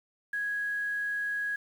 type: tone with quantisation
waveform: sine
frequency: 1661.2 Hz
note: G#6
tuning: in tune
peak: -29 dBFS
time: 0.33-1.56 s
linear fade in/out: 5 ms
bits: 9
effects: none